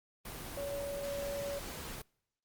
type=tone in noise; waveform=sine; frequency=565 Hz; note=C#5; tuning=33 cents sharp; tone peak=-36 dBFS; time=0.57-1.59 s; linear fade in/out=5 ms; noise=pink; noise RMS=-44 dBFS; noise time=0.25-2.02 s; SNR=+5 dB; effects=noise-tail reverb RT60 0.7 s tail -26 dB re dry + Opus 24 kbps